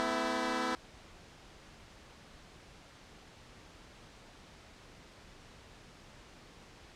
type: chord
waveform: 10% pulse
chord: A suspended second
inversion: none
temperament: equal with one note detuned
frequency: 220 / 253 / 329.6 Hz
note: A3 / B3 / E4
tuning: 0 / +42 / 0 cents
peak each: -31 / -26 / -27 dBFS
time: 0-0.75 s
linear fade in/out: 0 ms
effects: pink hiss -55 dBFS RMS until 6.95 s + low-pass 6000 Hz 12 dB/octave